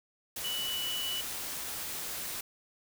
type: tone in noise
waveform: sine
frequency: 2960 Hz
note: F#7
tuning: in tune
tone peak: -33 dBFS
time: 0.44-1.21 s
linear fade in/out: 5 ms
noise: white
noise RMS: -38 dBFS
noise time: 0.36-2.41 s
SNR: +2 dB
effects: none